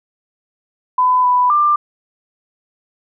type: tone with pitch steps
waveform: sine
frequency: 1005 / 992 / 1189 Hz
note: B5 / B5 / D6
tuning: +30 / +7 / +21 cents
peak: -10 dBFS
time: 0.98-1.76 s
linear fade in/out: 5 ms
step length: 260 ms
effects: none